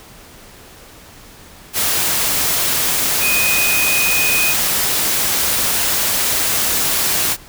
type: tone in noise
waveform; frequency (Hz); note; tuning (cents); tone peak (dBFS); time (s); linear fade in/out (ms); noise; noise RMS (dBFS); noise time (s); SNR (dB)
sine; 2492; D#7; +2; -16; 3.2-4.55; 50; white; -17; 1.73-7.37; -2
effects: pink hiss -41 dBFS RMS until 7.48 s